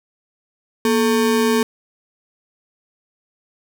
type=ring-modulated tone; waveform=square; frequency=336.6 Hz; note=E4; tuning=36 cents sharp; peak=-12 dBFS; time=0.85-1.63 s; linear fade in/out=2 ms; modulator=99.1 Hz; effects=7-bit